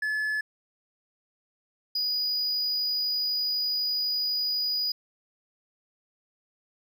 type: tone pair in turn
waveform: triangle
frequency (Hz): 1720 / 4924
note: A6 / D#8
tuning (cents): -40 / -19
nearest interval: octave + tritone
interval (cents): 1821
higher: second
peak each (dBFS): -24 / -24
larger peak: neither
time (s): 0.02-0.41 / 1.95-4.92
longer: second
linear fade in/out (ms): 5
effects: none